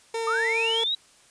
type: tone with vibrato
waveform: 30% pulse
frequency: 453.4 Hz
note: A#4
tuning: 48 cents flat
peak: -24 dBFS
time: 0.14-0.84 s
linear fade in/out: 5 ms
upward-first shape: sine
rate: 4.8 Hz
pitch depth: 8 cents each way
type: linear sweep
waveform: sine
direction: up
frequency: 1174.7 to 3920 Hz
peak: -23 dBFS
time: 0.27-0.95 s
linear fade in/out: 5 ms
effects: white hiss -56 dBFS RMS until 1.3 s + resampled to 22050 Hz